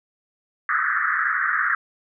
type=band-pass noise; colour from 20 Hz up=pink; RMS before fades=-22 dBFS; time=0.69-1.75 s; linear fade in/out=2 ms; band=1200 to 1900 Hz; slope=96 dB/octave; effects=none